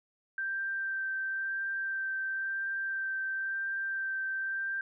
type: tone with vibrato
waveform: sine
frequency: 1568 Hz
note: G6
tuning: in tune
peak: -31 dBFS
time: 0.38-4.81 s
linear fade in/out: 2 ms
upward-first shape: sine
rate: 0.97 Hz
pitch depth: 11 cents each way
effects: none